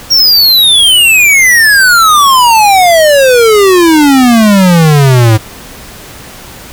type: exponential sweep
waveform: square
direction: down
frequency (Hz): 5650 to 106.6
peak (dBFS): -3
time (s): 0.1-5.38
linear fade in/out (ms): 20
effects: pink hiss -29 dBFS RMS until 6.72 s